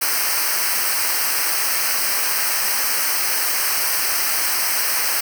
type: noise with comb filter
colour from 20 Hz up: white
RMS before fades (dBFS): -20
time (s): 0.01-5.21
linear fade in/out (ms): 10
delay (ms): 0.28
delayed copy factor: -0.95
effects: none